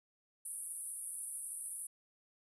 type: band-pass noise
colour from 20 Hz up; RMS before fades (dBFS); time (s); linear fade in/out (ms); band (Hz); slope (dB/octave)
pink; -44; 0.45-1.87; 5; 9100 to 11000; 96
effects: none